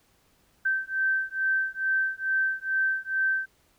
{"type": "beating tone pair", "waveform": "sine", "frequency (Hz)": [1552, 1554.3], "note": ["G6", "G6"], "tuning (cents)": [-18, -15], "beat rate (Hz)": 2.3, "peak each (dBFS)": -27, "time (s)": [0.65, 3.46], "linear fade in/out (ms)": 10, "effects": ["pink hiss -65 dBFS RMS until 3.78 s"]}